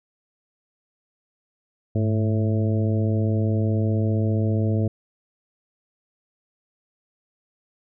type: harmonic tone with a mistuned harmonic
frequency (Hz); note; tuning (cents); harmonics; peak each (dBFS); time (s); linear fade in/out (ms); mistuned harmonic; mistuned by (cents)
110; A2; 0; 1 / 2 / 3 / 4 / 5 / 6; -20 / -26 / -30 / -32 / -34 / -36; 1.95-4.88; 5; 1; -85
effects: none